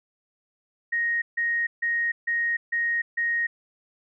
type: tone bursts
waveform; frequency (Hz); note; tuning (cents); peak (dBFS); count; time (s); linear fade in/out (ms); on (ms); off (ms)
sine; 1870; A#6; +5; -22; 6; 0.92-3.47; 10; 300; 150
effects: none